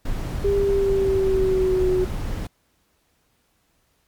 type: noise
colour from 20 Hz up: brown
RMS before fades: -26 dBFS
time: 0.05-2.47 s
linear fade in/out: 5 ms
type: tone with pitch glide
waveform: sine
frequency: 400 to 368.9 Hz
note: G4 to F#4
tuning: +35 to -5 cents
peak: -17 dBFS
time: 0.44-2.05 s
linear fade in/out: 10 ms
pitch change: -140 cents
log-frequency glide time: 0.56-1.88 s
effects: pink hiss -66 dBFS RMS until 4.07 s + MP3 96 kbps